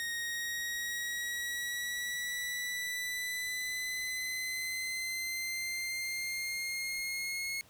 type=exponential sweep; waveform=sawtooth; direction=up; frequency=1864.7 to 2170 Hz; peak=-31 dBFS; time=0-7.61 s; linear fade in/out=0 ms; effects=pink hiss -61 dBFS RMS until 7.69 s